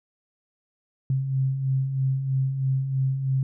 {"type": "beating tone pair", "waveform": "sine", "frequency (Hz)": [130.81, 133.91], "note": ["C3", "C3"], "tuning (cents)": [0, 41], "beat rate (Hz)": 3.1, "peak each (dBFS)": [-31, -22], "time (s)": [1.1, 3.43], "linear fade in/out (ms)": 2, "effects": []}